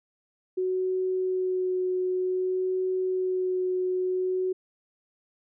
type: tone with vibrato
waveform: sine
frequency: 370 Hz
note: F#4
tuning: in tune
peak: -24 dBFS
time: 0.57-4.53 s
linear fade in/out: 10 ms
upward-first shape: sine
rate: 0.54 Hz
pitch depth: 11 cents each way
effects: none